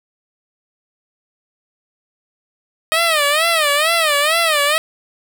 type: tone with vibrato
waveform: 10% pulse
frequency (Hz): 622.3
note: D#5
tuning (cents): 0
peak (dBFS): -5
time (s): 2.92-4.78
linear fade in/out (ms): 0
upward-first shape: sine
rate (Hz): 2.2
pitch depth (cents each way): 150
effects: none